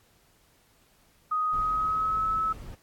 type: tone with pitch glide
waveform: sine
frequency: 1249 to 1299 Hz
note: D#6 to E6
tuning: +6 to -26 cents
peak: -24 dBFS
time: 1.31-2.53 s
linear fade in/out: 10 ms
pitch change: +68 cents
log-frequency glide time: 1.5-2.29 s
type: noise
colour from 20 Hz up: brown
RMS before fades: -41 dBFS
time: 1.52-2.76 s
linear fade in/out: 20 ms
effects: pink hiss -63 dBFS RMS until 2.82 s + AAC 64 kbps